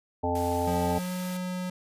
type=harmonic tone; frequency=87.31 Hz; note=F2; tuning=in tune; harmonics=1 / 3 / 5 / 7 / 9 / 10; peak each=-32 / -32 / -32 / -32 / -32 / -32 dBFS; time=0.23-0.99 s; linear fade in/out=10 ms
type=noise; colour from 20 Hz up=white; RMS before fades=-43 dBFS; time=0.35-1.37 s; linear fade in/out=2 ms
type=tone with pitch glide; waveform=square; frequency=177.1 to 182.08 Hz; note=F3 to F#3; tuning=+24 to -28 cents; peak=-31 dBFS; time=0.67-1.7 s; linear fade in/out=5 ms; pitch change=+48 cents; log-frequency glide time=0.86-1.1 s
effects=resampled to 32000 Hz